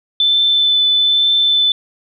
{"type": "tone with vibrato", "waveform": "sine", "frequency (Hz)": 3520, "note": "A7", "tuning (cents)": 0, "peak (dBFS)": -10, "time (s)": [0.2, 1.72], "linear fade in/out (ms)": 2, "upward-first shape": "triangle", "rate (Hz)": 1.1, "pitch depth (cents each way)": 11, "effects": []}